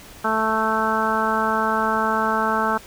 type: harmonic tone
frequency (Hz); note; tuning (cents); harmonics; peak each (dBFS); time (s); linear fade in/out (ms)
220; A3; 0; 1 / 2 / 3 / 4 / 5 / 6 / 7; -27 / -28 / -28 / -24 / -26 / -24 / -27; 0.24-2.78; 10
effects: pink hiss -43 dBFS RMS until 2.86 s